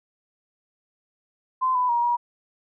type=tone with pitch steps; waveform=sine; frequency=1031 / 998 / 948 / 958 Hz; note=C6 / B5 / A#5 / A#5; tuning=-26 / +18 / +29 / +47 cents; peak=-19 dBFS; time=1.61-2.17 s; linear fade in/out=20 ms; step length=140 ms; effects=none